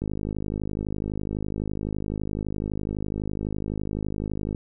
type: click train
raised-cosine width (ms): 3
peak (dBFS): -16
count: 236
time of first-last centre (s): 0.02-4.548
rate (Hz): 51.9
effects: none